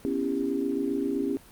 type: chord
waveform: sine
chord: C# half-diminished seventh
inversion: third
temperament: just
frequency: 249.5 / 277.2 / 332.6 / 399.1 Hz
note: B3 / C#4 / E4 / G4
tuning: +18 / 0 / +16 / +31 cents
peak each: -33 / -28 / -33 / -31 dBFS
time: 0.05-1.37 s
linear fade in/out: 0 ms
effects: pink hiss -52 dBFS RMS until 1.51 s + Opus 32 kbps